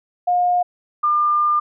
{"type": "tone pair in turn", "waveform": "sine", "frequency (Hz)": [714, 1200.8], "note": ["F5", "D6"], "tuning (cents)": [38, 38], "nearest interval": "major sixth", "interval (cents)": 900, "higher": "second", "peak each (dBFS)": -14, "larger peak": "neither", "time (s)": [[0.27, 0.63], [1.03, 1.6]], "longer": "second", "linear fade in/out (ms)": 10, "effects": []}